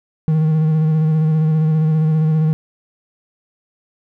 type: tone with vibrato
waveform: triangle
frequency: 156.8 Hz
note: D#3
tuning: 14 cents sharp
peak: -10 dBFS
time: 0.28-2.53 s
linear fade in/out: 0 ms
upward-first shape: square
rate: 15 Hz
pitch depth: 23 cents each way
effects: none